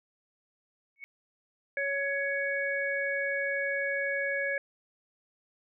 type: tone with exponential growth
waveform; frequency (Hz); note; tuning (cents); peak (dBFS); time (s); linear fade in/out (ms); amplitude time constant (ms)
sine; 2217; C#7; 0; -35; 0.96-1.04; 0; 16
type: harmonic tone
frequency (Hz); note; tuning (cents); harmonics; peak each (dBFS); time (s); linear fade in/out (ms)
558; C#5; +11; 1 / 3 / 4; -33 / -31 / -34; 1.77-4.58; 2
effects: none